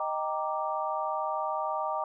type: chord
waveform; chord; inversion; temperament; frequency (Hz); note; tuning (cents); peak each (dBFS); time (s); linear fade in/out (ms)
sine; Eb major seventh; none; equal; 622.3 / 784 / 932.3 / 1174.7; Eb5 / G5 / Bb5 / D6; 0 / 0 / 0 / 0; -34; 0-2.04; 2
effects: none